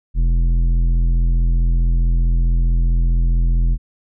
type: tone with tanh clipping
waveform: sine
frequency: 42.31 Hz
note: E1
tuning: 46 cents sharp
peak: -14 dBFS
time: 0.14-3.78 s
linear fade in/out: 50 ms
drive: 10 dB
effects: none